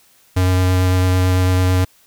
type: tone with vibrato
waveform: square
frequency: 92 Hz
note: F#2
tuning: 9 cents flat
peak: -13 dBFS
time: 0.36-1.85 s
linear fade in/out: 10 ms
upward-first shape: sine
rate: 9 Hz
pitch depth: 10 cents each way
effects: white hiss -53 dBFS RMS until 2.06 s